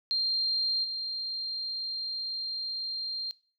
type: tone with level steps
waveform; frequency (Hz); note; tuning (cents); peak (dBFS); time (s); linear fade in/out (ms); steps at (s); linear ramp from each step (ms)
sine; 4186; C8; 0; -25 / -31; 0.11-3.31; 0; 0.83; 20
effects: noise-tail reverb RT60 0.4 s tail -21 dB re dry